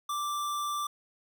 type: tone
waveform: square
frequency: 1174.7 Hz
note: D6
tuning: in tune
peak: -31 dBFS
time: 0.09-0.87 s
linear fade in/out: 5 ms
effects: none